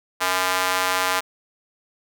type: tone with high-pass filter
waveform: square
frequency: 92.5 Hz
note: F#2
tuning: in tune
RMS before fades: -22 dBFS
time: 0.2-1.21 s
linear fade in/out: 20 ms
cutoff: 1000 Hz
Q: 1.2
effects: none